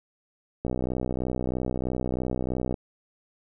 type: click train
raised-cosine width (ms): 2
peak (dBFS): -15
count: 133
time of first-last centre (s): 0.65-2.742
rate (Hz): 63.1
effects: none

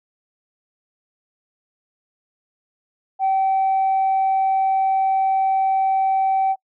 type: tone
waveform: sine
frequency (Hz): 770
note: G5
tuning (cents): -31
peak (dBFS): -14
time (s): 3.19-6.56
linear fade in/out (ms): 50
effects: noise-tail reverb RT60 0.1 s tail -26 dB re dry + tanh soft clip ceiling -13 dBFS

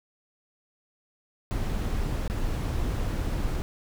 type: noise with dropouts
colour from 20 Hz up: brown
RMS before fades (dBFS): -28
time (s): 1.51-3.62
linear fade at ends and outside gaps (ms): 0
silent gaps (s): 2.278-2.299
effects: none

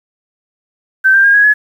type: tone with pitch steps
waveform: sine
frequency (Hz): 1547 / 1583.2 / 1620.2 / 1658 / 1696.8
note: G6 / G6 / G#6 / G#6 / G#6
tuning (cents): -23 / +17 / -43 / -3 / +37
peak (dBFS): -5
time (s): 1.04-1.54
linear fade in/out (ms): 20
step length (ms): 100
effects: 7-bit

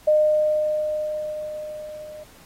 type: tone with level ramp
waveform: sine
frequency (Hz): 610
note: D#5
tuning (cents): -34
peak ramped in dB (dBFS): -13 to -36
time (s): 0.07-2.24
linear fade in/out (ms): 10
effects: pink hiss -51 dBFS RMS until 2.45 s + AAC 48 kbps

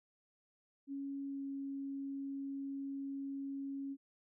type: tone with pitch glide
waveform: sine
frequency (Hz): 277.2 to 275.4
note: C#4 to C#4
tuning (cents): 0 to -11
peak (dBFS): -39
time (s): 0.87-3.97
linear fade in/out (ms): 50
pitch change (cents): -11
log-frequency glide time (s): 1.27-1.42
effects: none

